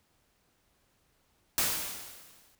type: noise with exponential decay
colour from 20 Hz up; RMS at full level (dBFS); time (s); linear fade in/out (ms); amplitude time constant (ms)
white; -26; 1.58-2.55; 0; 210
effects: pink hiss -71 dBFS RMS until 2.59 s